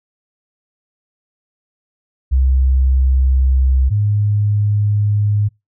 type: tone pair in turn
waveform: sine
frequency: 65.41 / 103.83 Hz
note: C2 / G#2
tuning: 0 / 0 cents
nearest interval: minor sixth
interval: 800 cents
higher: second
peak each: -10 / -12 dBFS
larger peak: first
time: 2.31-3.9 / 3.9-5.49 s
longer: neither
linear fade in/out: 20 ms
effects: noise-tail reverb RT60 0.2 s tail -24 dB re dry